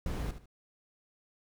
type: noise with echo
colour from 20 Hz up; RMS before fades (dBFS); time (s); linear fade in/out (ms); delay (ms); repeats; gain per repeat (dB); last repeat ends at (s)
brown; -35; 0.06-0.31; 2; 74; 2; -11; 0.458
effects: none